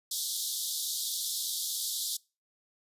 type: high-pass noise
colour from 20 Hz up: pink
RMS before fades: -33 dBFS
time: 0.11-2.17 s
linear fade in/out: 5 ms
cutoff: 3400 Hz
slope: 96 dB/octave
effects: noise-tail reverb RT60 0.3 s tail -24 dB re dry + resampled to 32000 Hz